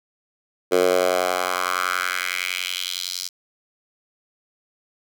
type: tone with high-pass filter sweep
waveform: 10% pulse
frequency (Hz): 90.8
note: F#2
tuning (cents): -32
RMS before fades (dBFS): -23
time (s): 0.71-3.29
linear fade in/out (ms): 20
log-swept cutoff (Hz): 420 to 5000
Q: 2.7
effects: none